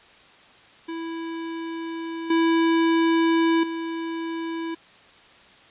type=tone with level steps; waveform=square; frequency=329.6 Hz; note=E4; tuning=in tune; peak=-30 / -18 / -28 dBFS; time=0.88-4.75 s; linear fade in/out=10 ms; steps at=2.3 / 3.63 s; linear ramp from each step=5 ms; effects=white hiss -51 dBFS RMS until 5.7 s + resampled to 8000 Hz